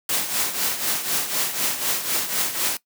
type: noise with tremolo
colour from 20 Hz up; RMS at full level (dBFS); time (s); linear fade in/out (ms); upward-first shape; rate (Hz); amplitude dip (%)
white; -21; 0.09-2.77; 2; triangle; 4; 70
effects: noise-tail reverb RT60 0.1 s tail -19 dB re dry + high-pass 150 Hz 12 dB/octave